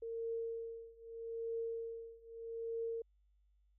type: tone with tremolo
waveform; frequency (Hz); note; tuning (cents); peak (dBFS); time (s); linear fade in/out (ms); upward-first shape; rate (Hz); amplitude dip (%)
sine; 457.8; A#4; -31; -36; 0.02-3.02; 5; triangle; 0.8; 95
effects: added 50 Hz sine -69 dBFS peak until 3.78 s